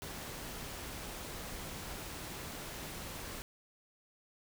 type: noise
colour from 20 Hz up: pink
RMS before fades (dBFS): -44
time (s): 0.02-3.42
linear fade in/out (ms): 0
effects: none